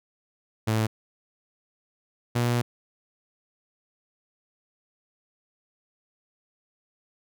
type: tone pair in turn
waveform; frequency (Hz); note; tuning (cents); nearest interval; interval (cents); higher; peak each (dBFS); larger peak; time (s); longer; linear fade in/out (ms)
sawtooth; 110 / 120.28; A2 / B2; 0 / -45; major second; 155; second; -18; neither; 0.67-0.87 / 2.35-2.62; second; 10
effects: none